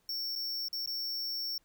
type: tone with dropouts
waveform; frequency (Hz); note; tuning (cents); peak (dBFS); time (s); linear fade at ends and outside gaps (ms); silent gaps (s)
square; 5460; F8; -40; -34; 0.09-1.58; 2; 0.354-0.359 / 0.684-0.729 / 0.861-0.874
effects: pink hiss -72 dBFS RMS until 1.64 s